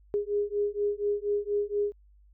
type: beating tone pair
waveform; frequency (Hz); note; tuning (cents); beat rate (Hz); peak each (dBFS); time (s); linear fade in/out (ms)
sine; 408.9 / 413.1; G#4 / G#4; -27 / -9; 4.2; -29; 0.14-1.92; 0
effects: added 50 Hz sine -55 dBFS peak until 2.33 s